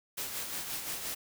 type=noise with tremolo; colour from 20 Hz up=white; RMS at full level=-36 dBFS; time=0.17-1.15 s; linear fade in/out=10 ms; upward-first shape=sine; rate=5.7 Hz; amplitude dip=45%; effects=none